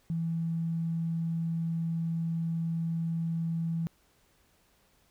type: tone with tanh clipping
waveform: triangle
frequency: 165.3 Hz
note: E3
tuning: 5 cents sharp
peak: -28 dBFS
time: 0.1-3.87 s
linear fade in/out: 0 ms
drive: 3 dB
effects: pink hiss -67 dBFS RMS until 5.1 s